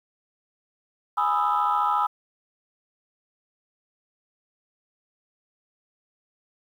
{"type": "chord", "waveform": "sine", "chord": "E major seventh", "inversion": "first", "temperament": "equal", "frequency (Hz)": [830.6, 987.8, 1244.5, 1318.5], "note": ["G#5", "B5", "D#6", "E6"], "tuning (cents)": [0, 0, 0, 0], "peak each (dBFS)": -25, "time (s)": [1.17, 2.07], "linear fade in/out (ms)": 10, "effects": ["tanh soft clip ceiling -13 dBFS", "9-bit"]}